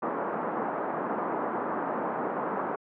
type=band-pass noise; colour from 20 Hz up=white; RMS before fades=-31 dBFS; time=0.02-2.76 s; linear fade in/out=10 ms; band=190 to 1200 Hz; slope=24 dB/octave; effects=low-pass 2000 Hz 12 dB/octave